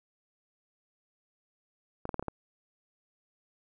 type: clicks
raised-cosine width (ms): 1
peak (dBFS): -21 / -20 / -19 / -17 / -25 / -19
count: 6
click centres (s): 2.054 / 2.092 / 2.143 / 2.195 / 2.226 / 2.283
effects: none